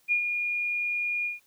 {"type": "tone with ADSR envelope", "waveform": "sine", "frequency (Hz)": 2430, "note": "D#7", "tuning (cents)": -42, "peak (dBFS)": -20, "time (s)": [0.08, 1.4], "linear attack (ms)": 38, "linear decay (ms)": 92, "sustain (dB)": -6, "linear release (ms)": 150, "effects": ["white hiss -65 dBFS RMS until 1.46 s"]}